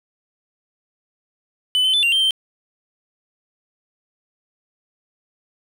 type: tone with pitch steps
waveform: triangle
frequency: 3001 / 3062 / 3503 / 2773 / 3145 / 3122 Hz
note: F#7 / G7 / A7 / F7 / G7 / G7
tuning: +24 / -41 / -8 / -13 / +5 / -8 cents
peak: -13 dBFS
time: 1.75-2.308 s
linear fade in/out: 0 ms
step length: 93 ms
effects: none